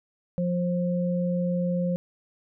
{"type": "tone pair together", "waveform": "sine", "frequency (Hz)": [176.8, 529.8], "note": ["F3", "C5"], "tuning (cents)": [22, 22], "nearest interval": "octave + perfect fifth", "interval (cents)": 1900, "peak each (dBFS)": [-24, -29], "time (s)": [0.38, 1.96], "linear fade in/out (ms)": 0, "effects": []}